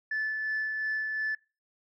sine tone with tremolo, 1743 Hz, A6, 17 cents flat, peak -26 dBFS, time 0.11-1.35 s, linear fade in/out 5 ms, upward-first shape sine, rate 2.8 Hz, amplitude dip 35%, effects noise-tail reverb RT60 0.3 s tail -23 dB re dry + tanh soft clip ceiling -25 dBFS

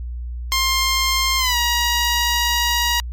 10% pulse tone with pitch glide, 1059 to 954.4 Hz, C6 to A#5, +21 to +41 cents, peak -8 dBFS, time 0.52-3 s, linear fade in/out 0 ms, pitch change -180 cents, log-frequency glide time 1.38-1.57 s, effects added 60 Hz sine -25 dBFS peak until 3.12 s + MP3 64 kbps

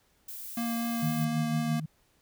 violet noise, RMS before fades -41 dBFS, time 0.28-1.25 s, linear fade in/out 5 ms
square tone with vibrato, 233.1 Hz, A#3, in tune, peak -30 dBFS, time 0.57-1.8 s, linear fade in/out 5 ms, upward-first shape triangle, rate 4.1 Hz, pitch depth 9 cents each way
sine tone with tremolo, 155.56 Hz, D#3, in tune, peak -26 dBFS, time 1.02-1.86 s, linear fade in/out 10 ms, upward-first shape sine, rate 6 Hz, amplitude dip 65%
effects pink hiss -68 dBFS RMS until 2.21 s

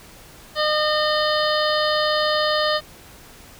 harmonic tone, 609 Hz, D#5, 37 cents flat, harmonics 1 / 2 / 3 / 5 / 6 / 7 / 8, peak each -21 / -24 / -26 / -28 / -29 / -29 / -30 dBFS, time 0.55-2.81 s, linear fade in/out 50 ms, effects pink hiss -45 dBFS RMS until 3.59 s

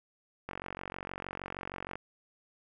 click train, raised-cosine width 0.5 ms, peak -23 dBFS, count 69, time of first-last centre 0.49-1.956 s, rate 46.4 Hz, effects none

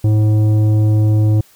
sine tone with tanh clipping, 107.1 Hz, A2, 46 cents flat, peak -11 dBFS, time 0.04-1.41 s, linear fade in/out 5 ms, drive 10 dB, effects white hiss -49 dBFS RMS until 1.55 s

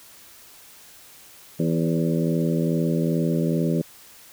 harmonic tone with a mistuned harmonic, 82.41 Hz, E2, in tune, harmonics 2 / 3 / 4 / 5 / 6 / 7, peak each -22 / -26 / -28 / -30 / -32 / -33 dBFS, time 1.59-3.82 s, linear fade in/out 10 ms, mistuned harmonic 6, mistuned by +31 cents, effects white hiss -48 dBFS RMS until 4.32 s

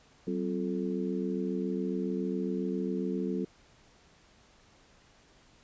harmonic tone with a mistuned harmonic, 87.31 Hz, F2, in tune, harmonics 2 / 3 / 4 / 5, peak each -33 / -35 / -36 / -37 dBFS, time 0.27-3.45 s, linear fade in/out 5 ms, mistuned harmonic 2, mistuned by +140 cents, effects pink hiss -61 dBFS RMS until 5.63 s + resampled to 16000 Hz

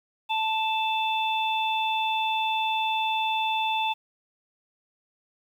harmonic tone, 880 Hz, A5, in tune, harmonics 1 / 3 / 4, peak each -25 / -30 / -31 dBFS, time 0.29-3.94 s, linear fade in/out 20 ms, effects 9-bit

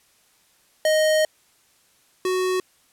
square tone pair in turn, 622.3 / 370 Hz, D#5 / F#4, 0 / 0 cents, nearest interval major sixth, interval 900 cents, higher first, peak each -17 / -21 dBFS, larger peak first, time 0.85-1.25 / 2.25-2.6 s, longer first, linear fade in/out 2 ms, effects white hiss -60 dBFS RMS until 2.92 s + low-pass 12000 Hz 12 dB/octave

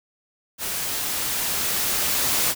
white noise with level ramp, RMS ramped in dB -28 to -21 dBFS, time 0.58-2.55 s, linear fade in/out 50 ms, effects none

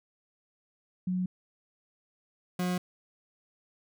sine / 40% pulse tone pair in turn, 183 / 180.17 Hz, F#3 / F#3, -19 / -46 cents, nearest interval unison, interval 27 cents, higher first, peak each -27 dBFS, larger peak neither, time 1.07-1.26 / 2.59-2.78 s, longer neither, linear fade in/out 5 ms, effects none

